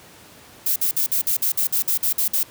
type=noise bursts; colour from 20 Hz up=violet; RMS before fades=-20 dBFS; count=12; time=0.66-2.432 s; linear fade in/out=5 ms; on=100 ms; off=52 ms; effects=pink hiss -46 dBFS RMS until 2.5 s + high-pass 100 Hz 12 dB/octave